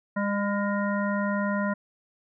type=harmonic tone with a mistuned harmonic; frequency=202.4 Hz; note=G#3; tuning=44 cents flat; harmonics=1 / 3 / 5 / 7 / 9; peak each=-26 / -31 / -33 / -34 / -36 dBFS; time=0.16-1.74 s; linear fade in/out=10 ms; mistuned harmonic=9; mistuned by=+37 cents; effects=none